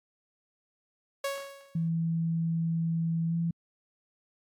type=tone with exponential decay; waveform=sawtooth; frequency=554.4 Hz; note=C#5; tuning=in tune; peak=-24 dBFS; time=1.24-1.89 s; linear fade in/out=5 ms; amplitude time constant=140 ms
type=tone with pitch glide; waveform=sine; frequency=165 to 167.69 Hz; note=E3 to E3; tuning=+2 to +30 cents; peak=-26 dBFS; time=1.75-3.51 s; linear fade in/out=5 ms; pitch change=+28 cents; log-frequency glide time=3.28-3.34 s
effects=AAC 64 kbps